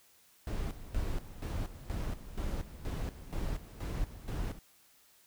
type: noise with tremolo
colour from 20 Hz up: brown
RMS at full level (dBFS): -35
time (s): 0.47-4.59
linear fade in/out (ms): 2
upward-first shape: square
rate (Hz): 2.1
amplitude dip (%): 75
effects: white hiss -64 dBFS RMS until 5.26 s